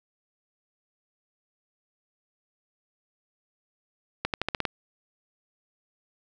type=accelerating click train; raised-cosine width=0.3 ms; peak=-10 dBFS; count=7; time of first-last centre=4.25-4.652 s; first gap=88 ms; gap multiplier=0.89; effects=none